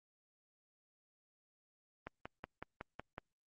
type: click train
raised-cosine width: 0.5 ms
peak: -28 dBFS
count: 7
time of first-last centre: 2.07-3.181 s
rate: 5.4 Hz
effects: Opus 32 kbps